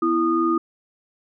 sine tone cluster, 248.6 / 331.6 / 1229 Hz, B3 / E4 / D#6, +12 / +10 / -22 cents, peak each -27 / -19 / -22 dBFS, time 0.02-0.58 s, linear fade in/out 5 ms, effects none

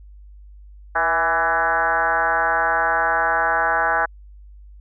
sine tone with frequency modulation, 1165 Hz, D6, 14 cents flat, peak -16 dBFS, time 0.95-4.06 s, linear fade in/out 10 ms, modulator 170 Hz, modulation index 3.1, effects added 50 Hz sine -40 dBFS peak until 4.8 s

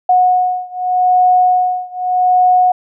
sine beating tone pair, 730 / 730.83 Hz, F#5 / F#5, -24 / -22 cents, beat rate 0.83 Hz, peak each -12 / -13 dBFS, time 0.09-2.72 s, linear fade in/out 5 ms, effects none

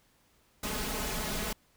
pink noise with comb filter, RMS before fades -34 dBFS, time 0.63-1.53 s, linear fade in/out 5 ms, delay 4.7 ms, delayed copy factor +0.75, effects pink hiss -67 dBFS RMS until 1.76 s

